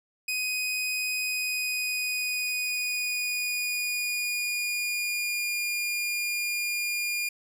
sawtooth tone with pitch glide, 2501 to 2420 Hz, D#7 to D#7, +8 to -49 cents, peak -24 dBFS, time 0.28-7.29 s, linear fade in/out 5 ms, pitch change -57 cents, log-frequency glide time 1.2-5.57 s, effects none

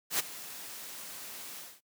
white noise with ADSR envelope, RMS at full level -27 dBFS, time 0.1-1.81 s, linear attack 93 ms, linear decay 16 ms, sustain -17 dB, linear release 230 ms, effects noise-tail reverb RT60 0.1 s tail -22 dB re dry + high-pass 150 Hz 12 dB/octave

